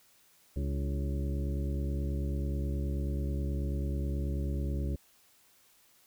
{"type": "harmonic tone with a mistuned harmonic", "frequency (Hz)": 69.3, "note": "C#2", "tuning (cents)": 0, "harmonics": [1, 2, 3, 4, 5, 6, 8], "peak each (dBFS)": [-31, -37, -41, -43, -45, -47, -49], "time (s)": [0.56, 4.96], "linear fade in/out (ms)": 5, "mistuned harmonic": 4, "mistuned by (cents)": 68, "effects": ["white hiss -64 dBFS RMS until 6.06 s"]}